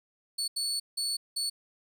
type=tone bursts at uneven times; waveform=30% pulse; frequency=4435 Hz; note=C#8; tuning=in tune; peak=-26 dBFS; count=4; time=0.38-0.48 / 0.56-0.8 / 0.97-1.17 / 1.36-1.5 s; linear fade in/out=10 ms; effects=none